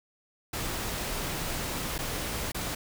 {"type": "noise with dropouts", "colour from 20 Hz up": "pink", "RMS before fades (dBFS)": -33, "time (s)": [0.53, 2.75], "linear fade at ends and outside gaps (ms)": 5, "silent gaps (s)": [[1.981, 1.988], [2.519, 2.545]], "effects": []}